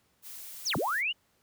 blue noise, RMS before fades -44 dBFS, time 0.22-1.03 s, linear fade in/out 50 ms
sine linear two-way sweep, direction down then up, 7070 to 95.7 to 3023 Hz, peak -27 dBFS, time 0.65-1.13 s, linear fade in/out 20 ms, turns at 0.76 s
effects pink hiss -70 dBFS RMS until 1.42 s + high-pass 60 Hz 12 dB/octave

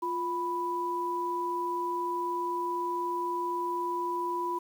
sine tone pair together, 349.3 / 988 Hz, F4 / B5, 0 / 0 cents, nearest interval octave + tritone, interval 1800 cents, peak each -34 / -30 dBFS, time 0.02-4.59 s, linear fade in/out 10 ms, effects 9-bit

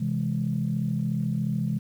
sine chord, C augmented, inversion none, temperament equal, 130.81 / 164.81 / 207.7 Hz, C3 / E3 / G#3, 0 / 0 / 0 cents, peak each -28 dBFS, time 0-1.79 s, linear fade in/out 10 ms, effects tanh soft clip ceiling -15 dBFS + 9-bit

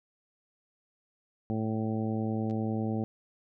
harmonic tone, 110 Hz, A2, in tune, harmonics 1 / 2 / 3 / 4 / 5 / 6 / 7, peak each -33 / -31 / -37 / -40 / -42 / -48 / -42 dBFS, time 1.5-3.04 s, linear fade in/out 0 ms
clicks, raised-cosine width 0.2 ms, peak -38 dBFS, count 2, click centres 2.499 / 2.51 s
effects none

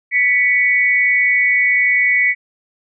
sine tone pair together, 1975.5 / 2235 Hz, B6 / C#7, 0 / +14 cents, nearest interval major second, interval 214 cents, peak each -14 dBFS, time 0.11-2.35 s, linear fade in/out 50 ms, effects none

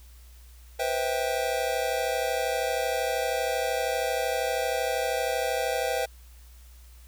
square chord, C major seventh, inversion third, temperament just, 490.5 / 523.3 / 654.1 / 784.9 Hz, B4 / C5 / E5 / G5, -12 / 0 / -14 / +2 cents, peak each -32 dBFS, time 0.79-6.06 s, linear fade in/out 10 ms, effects added 60 Hz sine -47 dBFS peak until 7.07 s + white hiss -58 dBFS RMS until 7.07 s

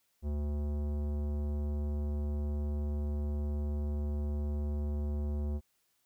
sine tone with tanh clipping, 73.42 Hz, D2, in tune, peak -33 dBFS, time 0.22-5.61 s, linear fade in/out 50 ms, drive 16 dB, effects white hiss -75 dBFS RMS until 6.05 s

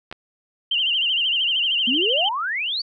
clicks, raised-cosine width 0.3 ms, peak -18 dBFS, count 2, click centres 0.114 / 0.126 s
sine tone with vibrato, 2960 Hz, F#7, in tune, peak -18 dBFS, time 0.71-2.29 s, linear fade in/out 5 ms, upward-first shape sine, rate 13 Hz, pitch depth 120 cents each way
sine exponential sweep, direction up, 226.7 to 4716 Hz, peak -22 dBFS, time 1.87-2.82 s, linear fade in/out 10 ms
effects none

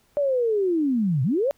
sine linear two-way sweep, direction down then up, 590 to 120 to 590 Hz, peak -19 dBFS, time 0.17-1.51 s, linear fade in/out 0 ms, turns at 1.23 s, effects pink hiss -63 dBFS RMS until 1.57 s

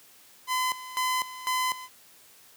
sawtooth tone with tremolo, 1018 Hz, C6, 48 cents flat, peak -21 dBFS, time 0.47-1.89 s, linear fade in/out 50 ms, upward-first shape square, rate 2 Hz, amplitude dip 80%, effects white hiss -55 dBFS RMS until 2.56 s + high-pass 100 Hz 12 dB/octave

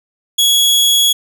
sawtooth tone, 3346 Hz, G#7, 12 cents sharp, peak -6 dBFS, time 0.38-1.13 s, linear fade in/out 10 ms, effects none

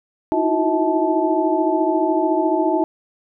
sine tone cluster, 313.5 / 327.5 / 363 / 643 / 871 Hz, D#4 / E4 / F#4 / E5 / A5, +13 / -11 / -33 / -43 / -18 cents, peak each -22 dBFS, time 0.32-2.84 s, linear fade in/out 0 ms, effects none

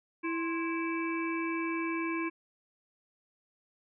harmonic tone with a mistuned harmonic, 329.6 Hz, E4, in tune, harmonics 1 / 3 / 5 / 7 / 8, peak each -32 / -38 / -43 / -38 / -45 dBFS, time 0.23-2.3 s, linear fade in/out 20 ms, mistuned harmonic 3, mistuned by +110 cents, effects none

